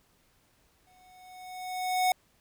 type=tone with exponential growth; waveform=square; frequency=737 Hz; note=F#5; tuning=7 cents flat; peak=-22 dBFS; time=0.87-2.12 s; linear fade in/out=2 ms; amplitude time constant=270 ms; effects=pink hiss -67 dBFS RMS until 2.4 s